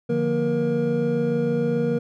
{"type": "tone cluster", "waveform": "triangle", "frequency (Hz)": [149.7, 176.5, 235, 473.9], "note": ["D3", "F3", "A#3", "A#4"], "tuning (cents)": [33, 19, 14, 28], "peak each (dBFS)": [-25, -27, -23, -21], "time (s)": [0.09, 1.99], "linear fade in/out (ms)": 10, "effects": []}